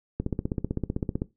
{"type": "click train", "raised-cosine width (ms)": 3, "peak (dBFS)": -14, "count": 17, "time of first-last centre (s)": [0.2, 1.219], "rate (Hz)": 15.7, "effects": ["noise-tail reverb RT60 0.2 s tail -18 dB re dry"]}